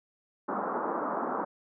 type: band-pass noise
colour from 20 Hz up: white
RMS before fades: -32 dBFS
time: 0.48-1.45 s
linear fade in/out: 10 ms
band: 190 to 1300 Hz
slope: 48 dB/octave
effects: none